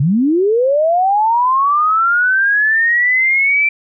sine linear sweep, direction up, 126.3 to 2349 Hz, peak -10 dBFS, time 0-3.69 s, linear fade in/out 5 ms, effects none

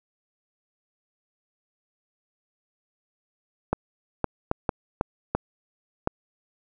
clicks, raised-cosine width 1 ms, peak -8 dBFS, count 7, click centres 3.73 / 4.243 / 4.514 / 4.692 / 5.011 / 5.35 / 6.074 s, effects none

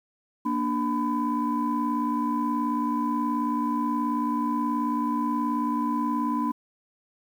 sine tone cluster, 235.6 / 294.2 / 1003 Hz, A#3 / D4 / B5, +19 / +3 / +26 cents, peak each -27 / -27 / -27 dBFS, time 0.45-6.52 s, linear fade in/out 10 ms, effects tanh soft clip ceiling -16 dBFS + 9-bit

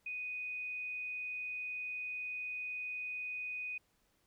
sine tone, 2489 Hz, D#7, in tune, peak -38 dBFS, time 0.06-3.78 s, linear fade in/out 5 ms, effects pink hiss -75 dBFS RMS until 4.26 s

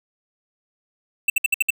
square tone bursts, 2665 Hz, E7, 18 cents sharp, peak -15 dBFS, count 6, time 1.28-1.705 s, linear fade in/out 5 ms, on 20 ms, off 61 ms, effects none

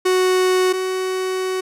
45% pulse tone pair in turn, 370 / 373.7 Hz, F#4 / F#4, 0 / +17 cents, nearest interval unison, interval 17 cents, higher second, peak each -14 / -20 dBFS, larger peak first, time 0.05-0.73 / 0.73-1.61 s, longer second, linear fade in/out 10 ms, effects low-pass 12000 Hz 12 dB/octave

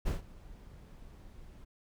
brown noise with ADSR envelope, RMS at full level -29 dBFS, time 0.05-1.65 s, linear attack 22 ms, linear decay 140 ms, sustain -22 dB, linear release 15 ms, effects none

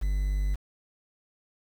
triangle tone with quantisation, 49.13 Hz, G1, 5 cents sharp, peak -22 dBFS, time 0.01-0.56 s, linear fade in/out 20 ms, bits 8, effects none

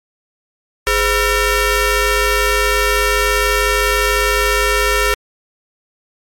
15% pulse ring-modulated tone, 465.9 Hz, A#4, 1 cent flat, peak -3 dBFS, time 0.87-5.14 s, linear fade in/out 0 ms, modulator 882 Hz, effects MP3 64 kbps

